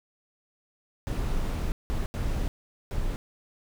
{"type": "noise bursts at uneven times", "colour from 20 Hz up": "brown", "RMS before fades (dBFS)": -28, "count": 4, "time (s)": [[1.07, 1.72], [1.9, 2.06], [2.14, 2.48], [2.91, 3.16]], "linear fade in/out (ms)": 0, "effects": []}